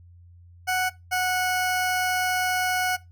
20% pulse tone pair in turn, 739 / 735 Hz, F#5 / F#5, -2 / -12 cents, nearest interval unison, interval 10 cents, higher first, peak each -17 dBFS, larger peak neither, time 0.67-0.9 / 1.11-2.97 s, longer second, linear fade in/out 20 ms, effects noise-tail reverb RT60 0.2 s tail -19 dB re dry + added 87 Hz sine -47 dBFS peak until 3.11 s

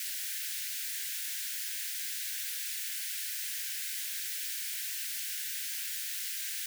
white high-pass noise, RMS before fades -37 dBFS, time 0-6.66 s, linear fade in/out 2 ms, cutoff 1500 Hz, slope 96 dB/octave, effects none

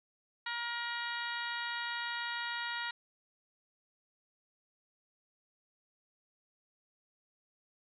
harmonic tone with a mistuned harmonic, 473 Hz, A#4, 25 cents sharp, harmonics 2 / 3 / 4 / 5 / 6 / 7 / 8 / 9, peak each -42 / -41 / -40 / -49 / -47 / -49 / -47 / -50 dBFS, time 0.46-2.91 s, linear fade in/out 5 ms, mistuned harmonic 6, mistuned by +25 cents, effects none

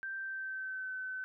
sine tone with pitch glide, 1568 to 1520.7 Hz, G6 to F#6, 0 to +47 cents, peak -37 dBFS, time 0.03-1.24 s, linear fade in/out 0 ms, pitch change -53 cents, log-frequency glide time 0.19-0.92 s, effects none

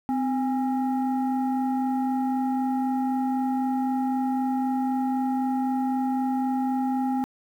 sine tone pair together, 257.5 / 816.4 Hz, C4 / G#5, -28 / -30 cents, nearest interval octave + minor sixth, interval 1998 cents, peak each -22 / -26 dBFS, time 0.09-7.24 s, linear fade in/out 0 ms, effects tanh soft clip ceiling -19 dBFS + 9-bit

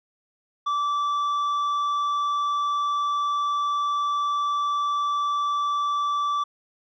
triangle tone with tanh clipping, 1162 Hz, D6, 19 cents flat, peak -23 dBFS, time 0.66-6.44 s, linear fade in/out 10 ms, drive 10 dB, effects none

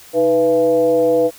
sine tone with frequency modulation, 493.9 Hz, B4, in tune, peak -11 dBFS, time 0.13-1.31 s, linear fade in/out 50 ms, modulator 180 Hz, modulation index 0.74, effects white hiss -42 dBFS RMS until 1.38 s

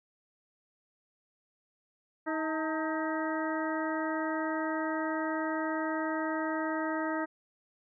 harmonic tone with a mistuned harmonic, 316.8 Hz, D#4, 31 cents sharp, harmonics 1 / 2 / 3 / 4 / 5 / 6, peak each -33 / -36 / -38 / -39 / -40 / -41 dBFS, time 2.26-7.26 s, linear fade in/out 20 ms, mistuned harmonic 3, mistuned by -66 cents, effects none

